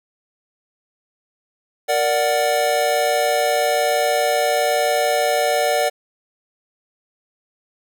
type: chord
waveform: square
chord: Bb augmented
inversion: none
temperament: equal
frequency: 466.2 / 587.3 / 740 Hz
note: Bb4 / D5 / F#5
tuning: 0 / 0 / 0 cents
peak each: -24 / -20 / -21 dBFS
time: 1.88-5.9 s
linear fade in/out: 20 ms
effects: none